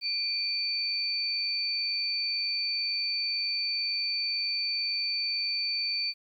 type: tone pair together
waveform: sine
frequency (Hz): 2400 / 4549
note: D7 / C#8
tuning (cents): +37 / +44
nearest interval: major seventh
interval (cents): 1107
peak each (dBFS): -35 / -28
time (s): 0.01-6.14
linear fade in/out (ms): 50
effects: 11-bit